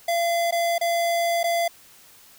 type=tone with dropouts; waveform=square; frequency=682 Hz; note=F5; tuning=41 cents flat; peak=-21 dBFS; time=0.08-1.68 s; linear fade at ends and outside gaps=5 ms; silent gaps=0.51-0.523 / 0.782-0.811 / 1.432-1.44 s; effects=white hiss -51 dBFS RMS until 2.38 s